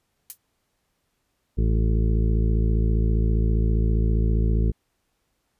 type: noise with exponential decay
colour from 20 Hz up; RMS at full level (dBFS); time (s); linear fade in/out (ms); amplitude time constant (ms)
violet; -28; 0.3-0.38; 0; 16
type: harmonic tone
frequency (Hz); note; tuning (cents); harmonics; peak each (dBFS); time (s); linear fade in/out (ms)
55; A1; 0; 1 / 2 / 3 / 4 / 6 / 7 / 8; -19 / -25 / -29 / -31 / -35 / -36 / -37; 1.57-4.72; 20
effects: pink hiss -73 dBFS RMS until 5.59 s + resampled to 32000 Hz